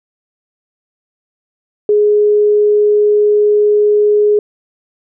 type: tone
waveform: sine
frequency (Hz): 417.6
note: G#4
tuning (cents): +10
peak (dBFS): -7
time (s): 1.89-4.39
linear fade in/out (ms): 2
effects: none